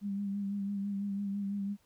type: tone with vibrato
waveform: sine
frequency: 200 Hz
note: G3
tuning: 35 cents sharp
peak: -32 dBFS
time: 0.01-1.77 s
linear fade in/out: 50 ms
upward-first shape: sine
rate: 6 Hz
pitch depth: 31 cents each way
effects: pink hiss -70 dBFS RMS until 1.85 s